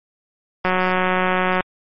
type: click train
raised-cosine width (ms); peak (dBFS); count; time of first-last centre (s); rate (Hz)
0.5; -4; 177; 0.65-1.607; 184
effects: MP3 32 kbps